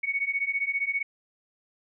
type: beating tone pair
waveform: sine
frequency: 2217 / 2232 Hz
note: C#7 / C#7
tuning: 0 / +11 cents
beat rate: 15 Hz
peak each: -29 / -28 dBFS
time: 0.03-1.03 s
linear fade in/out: 10 ms
effects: none